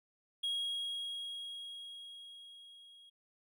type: tone with level ramp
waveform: triangle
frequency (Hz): 3290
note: G#7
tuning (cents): -17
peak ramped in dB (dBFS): -31 to -55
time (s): 0.43-3.1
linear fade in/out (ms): 10
effects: none